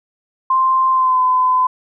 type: tone with pitch glide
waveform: sine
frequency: 1046.5 to 1016.7 Hz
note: C6 to B5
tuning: 0 to +50 cents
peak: -11 dBFS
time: 0.5-1.67 s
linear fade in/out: 5 ms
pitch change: -50 cents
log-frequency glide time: 0.91-1.21 s
effects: none